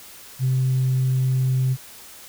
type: tone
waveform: sine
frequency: 130 Hz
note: C3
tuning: 11 cents flat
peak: -16 dBFS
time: 0.39-1.77 s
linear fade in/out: 50 ms
effects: tanh soft clip ceiling -14 dBFS + white hiss -43 dBFS RMS until 2.28 s